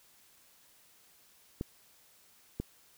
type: clicks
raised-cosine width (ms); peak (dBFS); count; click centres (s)
3; -21; 2; 1.611 / 2.6
effects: white hiss -63 dBFS RMS until 2.97 s